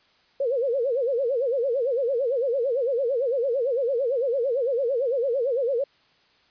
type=tone with vibrato; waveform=sine; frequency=508 Hz; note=B4; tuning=49 cents sharp; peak=-21 dBFS; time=0.4-5.84 s; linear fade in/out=5 ms; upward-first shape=sine; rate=8.9 Hz; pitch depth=190 cents each way; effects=white hiss -61 dBFS RMS until 6.5 s + resampled to 11025 Hz